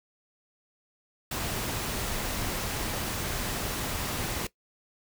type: noise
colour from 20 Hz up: pink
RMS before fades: -32 dBFS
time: 1.31-4.47 s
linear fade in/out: 5 ms
effects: noise-tail reverb RT60 0.1 s tail -18 dB re dry